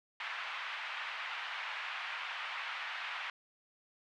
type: band-pass noise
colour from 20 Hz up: white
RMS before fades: -41 dBFS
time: 0.2-3.3 s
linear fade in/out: 2 ms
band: 870 to 2800 Hz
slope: 24 dB/octave
effects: none